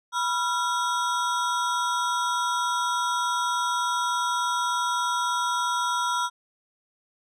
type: ring-modulated tone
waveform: square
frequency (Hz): 1174.7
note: D6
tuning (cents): 0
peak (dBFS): -21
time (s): 0.12-6.3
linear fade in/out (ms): 50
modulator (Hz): 197
effects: low-pass 9000 Hz 12 dB/octave